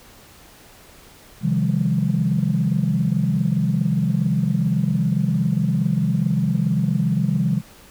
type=tone cluster; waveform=sine; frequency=133.1 / 157.6 / 175.1 / 202.5 Hz; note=C3 / D#3 / F3 / G#3; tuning=+30 / +23 / +5 / -43 cents; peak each=-22 dBFS; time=1.41-7.62 s; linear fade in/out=50 ms; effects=tanh soft clip ceiling -8 dBFS + pink hiss -47 dBFS RMS until 7.9 s